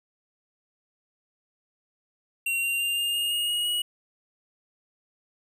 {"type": "tone with pitch steps", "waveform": "square", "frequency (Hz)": [2748, 2770, 2793, 2815, 2838, 2861, 2885, 2908], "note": ["F7", "F7", "F7", "F7", "F7", "F7", "F#7", "F#7"], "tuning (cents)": [-29, -15, -1, 13, 27, 41, -44, -31], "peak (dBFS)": -25, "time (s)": [2.46, 3.82], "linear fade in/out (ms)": 5, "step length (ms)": 170, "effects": []}